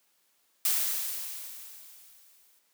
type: noise with exponential decay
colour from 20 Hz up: blue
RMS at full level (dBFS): -25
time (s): 0.65-2.59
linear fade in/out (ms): 1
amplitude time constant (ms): 420
effects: white hiss -70 dBFS RMS until 2.73 s + high-pass 200 Hz 12 dB/octave